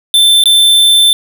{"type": "tone with dropouts", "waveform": "square", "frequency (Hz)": 3545, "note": "A7", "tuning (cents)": 12, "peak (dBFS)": -5, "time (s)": [0.14, 1.13], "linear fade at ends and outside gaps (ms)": 1, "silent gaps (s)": [0.438, 0.457], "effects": []}